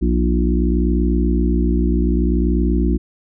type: harmonic tone with a mistuned harmonic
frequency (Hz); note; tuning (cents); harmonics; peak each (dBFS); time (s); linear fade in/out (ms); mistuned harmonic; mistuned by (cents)
60.6; B1; -32; 1 / 3 / 4 / 5 / 6; -16 / -21 / -22 / -23 / -24; 0.01-2.98; 20; 6; -63
effects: none